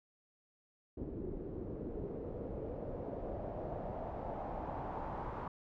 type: noise with low-pass filter sweep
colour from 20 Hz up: pink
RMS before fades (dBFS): -42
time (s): 0.97-5.48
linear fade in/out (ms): 5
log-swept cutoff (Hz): 340 to 1000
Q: 2.9
effects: none